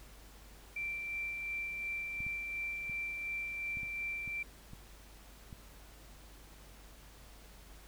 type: tone with tremolo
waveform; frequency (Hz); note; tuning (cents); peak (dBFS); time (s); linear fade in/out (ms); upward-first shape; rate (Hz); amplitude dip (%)
sine; 2349; D7; 0; -35; 0.76-4.43; 5; sine; 2.8; 30
type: clicks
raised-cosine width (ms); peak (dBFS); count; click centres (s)
5; -35; 8; 2.205 / 2.266 / 2.897 / 3.771 / 3.832 / 4.277 / 4.734 / 5.528
effects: added 50 Hz sine -55 dBFS peak until 7.87 s + pink hiss -58 dBFS RMS until 7.87 s